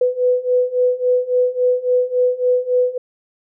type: beating tone pair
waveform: sine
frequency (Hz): 496.6 / 500.2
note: B4 / B4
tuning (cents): +9 / +22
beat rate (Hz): 3.6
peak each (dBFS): -18 / -16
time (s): 0.01-2.98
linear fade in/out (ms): 5
effects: none